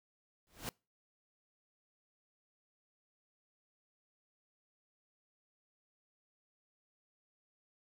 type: noise with exponential growth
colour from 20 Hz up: pink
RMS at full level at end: -37 dBFS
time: 0.47-0.69 s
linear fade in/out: 0 ms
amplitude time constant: 46 ms
effects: noise-tail reverb RT60 0.3 s tail -26 dB re dry